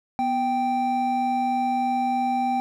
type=tone pair together; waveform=triangle; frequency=246.6 / 783 Hz; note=B3 / G5; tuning=-2 / -2 cents; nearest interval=octave + minor sixth; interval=2000 cents; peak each=-25 / -20 dBFS; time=0.19-2.6 s; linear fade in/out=0 ms; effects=none